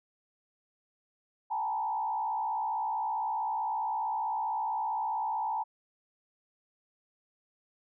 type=tone with frequency modulation; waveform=sine; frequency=876 Hz; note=A5; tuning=8 cents flat; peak=-29 dBFS; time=1.5-5.64 s; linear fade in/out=20 ms; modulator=64.6 Hz; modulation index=1.1; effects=none